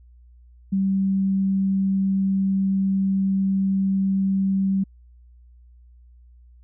sine tone, 193.5 Hz, G3, 22 cents flat, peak -18 dBFS, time 0.72-4.84 s, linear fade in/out 10 ms, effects added 60 Hz sine -47 dBFS peak until 6.63 s

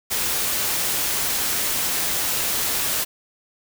white noise, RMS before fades -23 dBFS, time 0.1-3.05 s, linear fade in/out 20 ms, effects none

